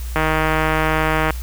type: click train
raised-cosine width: 0.5 ms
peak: -3 dBFS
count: 181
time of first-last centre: 0.16-1.306 s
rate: 157 Hz
effects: added 60 Hz sine -24 dBFS peak until 1.42 s + white hiss -39 dBFS RMS until 1.42 s